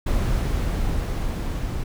brown noise with level ramp, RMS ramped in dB -21 to -27 dBFS, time 0.06-1.84 s, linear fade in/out 10 ms, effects none

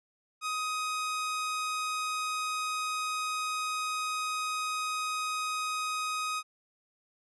sawtooth tone, 1255 Hz, D#6, 15 cents sharp, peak -27 dBFS, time 0.41-6.43 s, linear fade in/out 50 ms, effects resampled to 24000 Hz

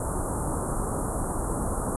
pink band-stop noise, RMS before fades -28 dBFS, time 0-1.96 s, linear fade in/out 2 ms, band 1300 to 8400 Hz, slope 48 dB/octave, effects resampled to 24000 Hz

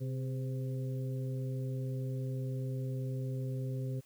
harmonic tone with a mistuned harmonic, 130 Hz, C3, 11 cents flat, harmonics 1 / 2 / 3 / 4, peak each -34 / -45 / -46 / -48 dBFS, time 0-4.01 s, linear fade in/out 20 ms, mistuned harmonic 3, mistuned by +52 cents, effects white hiss -66 dBFS RMS until 4.05 s

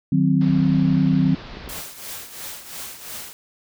sine chord, C diminished, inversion first, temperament equal with one note detuned, 153.6 / 185 / 261.6 Hz, Eb3 / Gb3 / C4, -22 / 0 / 0 cents, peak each -19 dBFS, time 0.12-1.35 s, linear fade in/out 5 ms
pink low-pass noise, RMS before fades -38 dBFS, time 0.41-1.81 s, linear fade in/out 2 ms, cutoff 4900 Hz, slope 48 dB/octave
clicks, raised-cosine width 2 ms, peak -22 dBFS, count 2, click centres 1.571 / 1.677 s
white noise with tremolo, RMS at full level -32 dBFS, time 1.69-3.33 s, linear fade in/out 0 ms, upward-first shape triangle, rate 2.9 Hz, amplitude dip 70%
effects none

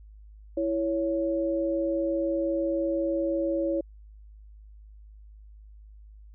sine tone pair together, 331.2 / 557 Hz, E4 / C#5, +8 / +8 cents, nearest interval major sixth, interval 900 cents, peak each -27 dBFS, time 0.57-3.81 s, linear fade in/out 5 ms, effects added 52 Hz sine -46 dBFS peak until 6.34 s

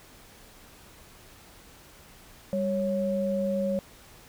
sine tone pair together, 198.06 / 552 Hz, G3 / C#5, +18 / -7 cents, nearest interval octave + tritone, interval 1775 cents, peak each -28 / -27 dBFS, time 2.53-3.79 s, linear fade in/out 0 ms, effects pink hiss -52 dBFS RMS until 4.28 s

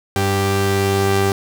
sawtooth tone pair together, 98 / 392.5 Hz, G2 / G4, 0 / +2 cents, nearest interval 2 octaves, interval 2402 cents, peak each -14 dBFS, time 0.16-1.32 s, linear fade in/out 0 ms, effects none

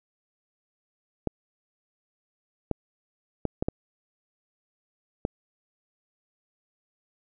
clicks, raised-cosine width 2 ms, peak -12 dBFS, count 6, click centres 1.273 / 2.713 / 3.453 / 3.625 / 3.685 / 5.251 s, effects none

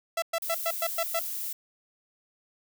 sawtooth tone bursts, 666 Hz, E5, 18 cents sharp, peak -22 dBFS, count 7, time 0.17-1.194 s, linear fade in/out 5 ms, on 52 ms, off 110 ms
violet noise, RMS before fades -34 dBFS, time 0.42-1.53 s, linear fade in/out 5 ms
effects none

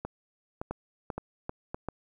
two click trains, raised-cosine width 1 ms, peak -19 / -20 dBFS, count 4 / 4, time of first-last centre 0.71-1.886 / 0.05-1.745 s, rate 2.55 / 1.77 Hz, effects 10-bit

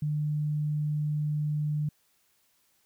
sine tone, 150 Hz, D3, 37 cents sharp, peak -26 dBFS, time 0.02-1.89 s, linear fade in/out 5 ms, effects white hiss -69 dBFS RMS until 2.85 s

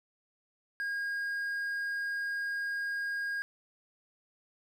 triangle tone, 1628 Hz, G#6, 35 cents flat, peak -30 dBFS, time 0.8-3.42 s, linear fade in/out 0 ms, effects none

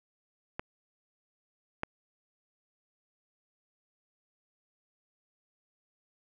clicks, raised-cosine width 0.5 ms, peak -19 / -16 dBFS, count 2, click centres 0.595 / 1.834 s, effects none

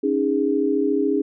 sine chord, C# suspended second, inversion none, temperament equal with one note detuned, 277.2 / 311.1 / 410.5 Hz, C#4 / D#4 / G#4, 0 / 0 / -20 cents, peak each -22 / -23 / -21 dBFS, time 0.03-1.22 s, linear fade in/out 10 ms, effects none

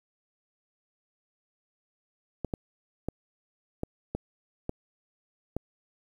clicks, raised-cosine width 2 ms, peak -17 dBFS, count 7, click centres 2.447 / 2.538 / 3.086 / 3.834 / 4.15 / 4.694 / 5.566 s, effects 9-bit

